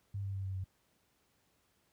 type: tone with pitch steps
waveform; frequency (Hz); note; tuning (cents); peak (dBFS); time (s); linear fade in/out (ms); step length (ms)
sine; 99.4 / 98.09 / 96.79 / 95.52 / 94.26; G2 / G2 / G2 / G2 / F#2; +25 / +2 / -21 / -44 / +33; -35; 0.14-0.64; 5; 100
effects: pink hiss -74 dBFS RMS until 1.92 s + high-pass 60 Hz 12 dB/octave